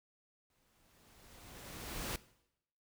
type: noise with exponential growth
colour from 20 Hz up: pink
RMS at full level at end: -38 dBFS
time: 0.5-2.16 s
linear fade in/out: 2 ms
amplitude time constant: 360 ms
effects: noise-tail reverb RT60 0.8 s tail -19 dB re dry